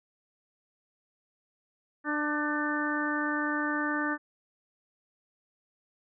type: harmonic tone with a mistuned harmonic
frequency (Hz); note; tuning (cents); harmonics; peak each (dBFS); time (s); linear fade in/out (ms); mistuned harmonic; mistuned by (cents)
296.8; D4; +18; 1 / 2 / 3 / 4 / 5 / 6; -31 / -39 / -38 / -35 / -34 / -34; 2.04-4.18; 50; 5; +27
effects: none